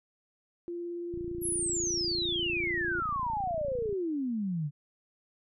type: tone with vibrato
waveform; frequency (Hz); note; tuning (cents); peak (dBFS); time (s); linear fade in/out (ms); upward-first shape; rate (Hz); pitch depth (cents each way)
sine; 345.9; F4; -17; -34; 0.68-3; 0; triangle; 18; 9
type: click train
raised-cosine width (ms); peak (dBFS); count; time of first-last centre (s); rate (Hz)
5; -31; 81; 1.14-3.927; 28.7
type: exponential sweep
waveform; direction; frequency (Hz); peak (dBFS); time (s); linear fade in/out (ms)
sine; down; 11630 to 139.3; -29; 1.41-4.71; 50
effects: none